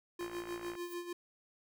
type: tone with tremolo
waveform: square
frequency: 349.2 Hz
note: F4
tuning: in tune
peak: -38 dBFS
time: 0.19-1.13 s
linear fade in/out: 5 ms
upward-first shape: sine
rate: 6.7 Hz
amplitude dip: 65%
type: click train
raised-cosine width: 0.5 ms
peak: -32 dBFS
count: 32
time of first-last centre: 0.21-0.753 s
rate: 57.1 Hz
type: noise with exponential growth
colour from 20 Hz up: violet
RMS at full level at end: -49 dBFS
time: 0.66-0.94 s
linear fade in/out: 2 ms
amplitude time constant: 60 ms
effects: none